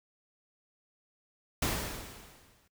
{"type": "noise with exponential decay", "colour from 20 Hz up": "pink", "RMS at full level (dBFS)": -29, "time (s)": [1.62, 2.68], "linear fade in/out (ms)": 5, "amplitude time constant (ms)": 230, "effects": ["noise-tail reverb RT60 0.1 s tail -21 dB re dry"]}